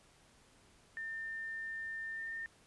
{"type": "tone with pitch glide", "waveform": "sine", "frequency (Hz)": [1800, 1813.6], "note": ["A6", "A#6"], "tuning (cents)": [39, -48], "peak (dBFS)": -39, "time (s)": [0.97, 2.46], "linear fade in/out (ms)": 0, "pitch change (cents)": 13, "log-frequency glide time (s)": [2.12, 2.35], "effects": ["pink hiss -65 dBFS RMS until 2.66 s", "resampled to 24000 Hz"]}